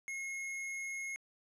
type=tone; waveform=square; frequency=2163 Hz; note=C#7; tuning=43 cents flat; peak=-39 dBFS; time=0.08-1.16 s; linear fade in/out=0 ms; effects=low-pass 10000 Hz 12 dB/octave + 12-bit